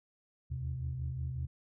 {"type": "tone cluster", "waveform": "sine", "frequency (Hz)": [76.4, 81.8, 128.2], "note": ["D#2", "E2", "C3"], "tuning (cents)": [-31, -13, -35], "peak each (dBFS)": [-39, -40, -36], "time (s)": [0.5, 1.47], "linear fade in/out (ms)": 20, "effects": ["tanh soft clip ceiling -27 dBFS"]}